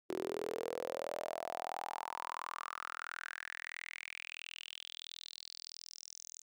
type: tone with high-pass filter sweep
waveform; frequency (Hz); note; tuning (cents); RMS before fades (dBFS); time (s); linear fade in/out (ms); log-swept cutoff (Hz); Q
sawtooth; 41.49; E1; +12; -44; 0.09-6.42; 10; 360 to 6700; 6.4
effects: none